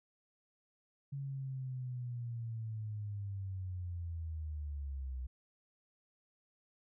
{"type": "linear sweep", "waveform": "sine", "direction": "down", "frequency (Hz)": [140, 62.3], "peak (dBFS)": -38, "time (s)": [1.12, 5.27], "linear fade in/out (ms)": 10, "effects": []}